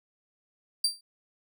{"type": "tone with exponential decay", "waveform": "35% pulse", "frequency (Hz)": 4699, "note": "D8", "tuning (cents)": 0, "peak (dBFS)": -18, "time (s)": [0.84, 1.01], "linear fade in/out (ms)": 5, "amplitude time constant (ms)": 35, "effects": []}